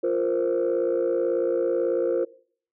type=chord; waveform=sine; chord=F suspended fourth; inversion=none; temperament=just; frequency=349.2 / 465.6 / 523.8 Hz; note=F4 / Bb4 / C5; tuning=0 / -2 / +2 cents; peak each=-24 dBFS; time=0.03-2.25 s; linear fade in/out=10 ms; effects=noise-tail reverb RT60 0.5 s tail -20 dB re dry + tanh soft clip ceiling -16 dBFS